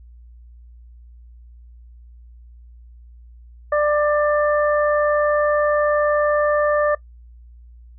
harmonic tone, 593 Hz, D5, 17 cents sharp, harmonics 1 / 2 / 3, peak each -16 / -22 / -26 dBFS, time 3.72-6.95 s, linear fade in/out 5 ms, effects noise-tail reverb RT60 0.1 s tail -21 dB re dry + added 59 Hz sine -41 dBFS peak until 7.98 s

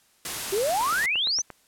white noise, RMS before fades -31 dBFS, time 0.25-1.06 s, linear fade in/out 2 ms
sine exponential sweep, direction up, 370 to 6330 Hz, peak -22 dBFS, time 0.52-1.42 s, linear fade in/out 10 ms
click train, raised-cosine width 0.5 ms, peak -23 dBFS, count 9, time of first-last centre 0.58-1.503 s, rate 8.67 Hz
effects white hiss -62 dBFS RMS until 1.67 s + low-pass 12000 Hz 12 dB/octave

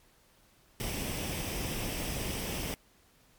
pink noise with comb filter, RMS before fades -35 dBFS, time 0.8-2.74 s, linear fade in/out 0 ms, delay 0.36 ms, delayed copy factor +0.5, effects pink hiss -64 dBFS RMS until 3.38 s + MP3 96 kbps

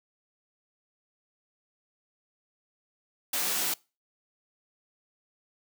white noise with comb filter, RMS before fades -29 dBFS, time 3.33-3.74 s, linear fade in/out 5 ms, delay 15 ms, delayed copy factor +0.55, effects noise-tail reverb RT60 0.3 s tail -24 dB re dry + high-pass 200 Hz 12 dB/octave

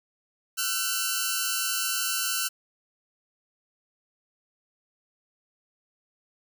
5% pulse tone pair together, 1355 / 1508.3 Hz, E6 / F#6, +47 / +33 cents, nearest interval major second, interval 186 cents, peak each -17 dBFS, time 0.57-2.49 s, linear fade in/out 20 ms, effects none

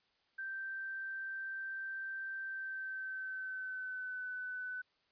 sine tone with pitch glide, 1564 to 1502.9 Hz, G6 to F#6, -4 to +27 cents, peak -39 dBFS, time 0.38-4.82 s, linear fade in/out 10 ms, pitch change -69 cents, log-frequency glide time 2.41-4.29 s, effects white hiss -75 dBFS RMS until 5.11 s + resampled to 11025 Hz

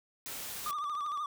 white noise, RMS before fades -41 dBFS, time 0.26-0.71 s, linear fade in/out 0 ms
triangle tone with vibrato, 1184 Hz, D6, 14 cents sharp, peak -31 dBFS, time 0.66-1.26 s, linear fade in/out 2 ms, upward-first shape triangle, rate 13 Hz, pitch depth 83 cents each way
click train, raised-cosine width 0.2 ms, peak -35 dBFS, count 9, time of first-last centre 0.73-1.174 s, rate 18 Hz
effects none

